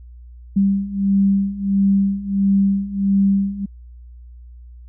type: beating tone pair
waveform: sine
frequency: 196 / 197.5 Hz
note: G3 / G3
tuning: 0 / +13 cents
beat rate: 1.5 Hz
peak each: -19 / -16 dBFS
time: 0.56-3.66 s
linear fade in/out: 10 ms
effects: added 60 Hz sine -37 dBFS peak until 4.88 s